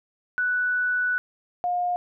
sine tone pair in turn, 1483 / 712.5 Hz, F#6 / F5, +4 / +34 cents, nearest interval octave + minor second, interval 1270 cents, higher first, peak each -21 / -22 dBFS, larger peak first, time 0.38-1.18 / 1.64-1.96 s, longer first, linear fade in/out 0 ms, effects none

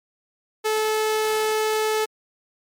sawtooth tone, 433.5 Hz, A4, 26 cents flat, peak -16 dBFS, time 0.64-2.06 s, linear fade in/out 20 ms, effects MP3 64 kbps

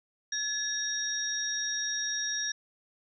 sine tone cluster, 1709 / 3756 / 5620 Hz, G#6 / A#7 / F8, +49 / +12 / +10 cents, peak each -34 / -37 / -32 dBFS, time 0.32-2.52 s, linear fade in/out 5 ms, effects none

